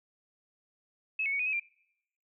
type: tone with pitch steps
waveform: sine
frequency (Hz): 2585 / 2205 / 2239 / 2484 / 2556 / 2377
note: E7 / C#7 / C#7 / D#7 / D#7 / D7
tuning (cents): -34 / -10 / +17 / -3 / +46 / +20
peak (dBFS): -28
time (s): 1.19-1.598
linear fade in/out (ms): 5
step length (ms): 68
effects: noise-tail reverb RT60 0.8 s tail -26 dB re dry